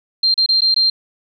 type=tone with dropouts; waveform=sine; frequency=4173 Hz; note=C8; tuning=5 cents flat; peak=-11 dBFS; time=0.23-0.9 s; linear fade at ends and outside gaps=5 ms; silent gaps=0.342-0.377 / 0.462-0.488 / 0.607-0.618 / 0.744-0.762 s; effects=none